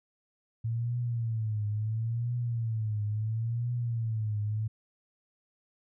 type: tone with vibrato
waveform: sine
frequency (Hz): 112.7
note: A2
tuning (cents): +42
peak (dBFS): -28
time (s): 0.64-4.68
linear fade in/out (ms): 10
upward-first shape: triangle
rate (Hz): 0.73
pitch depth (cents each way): 140
effects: none